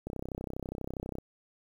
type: click train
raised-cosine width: 2 ms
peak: -23 dBFS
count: 37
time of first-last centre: 0.07-1.185 s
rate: 32.3 Hz
effects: 9-bit